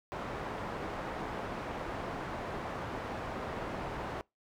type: low-pass noise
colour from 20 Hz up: white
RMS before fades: -39 dBFS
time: 0.12-4.21 s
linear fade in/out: 0 ms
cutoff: 980 Hz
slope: 12 dB/octave
effects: noise-tail reverb RT60 0.2 s tail -24 dB re dry